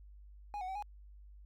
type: tone with pitch steps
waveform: triangle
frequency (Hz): 826 / 740 / 765 / 828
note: G#5 / F#5 / G5 / G#5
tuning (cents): -10 / 0 / -42 / -5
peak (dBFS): -36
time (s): 0.54-0.824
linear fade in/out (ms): 0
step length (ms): 71
effects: added 50 Hz sine -52 dBFS peak until 1.45 s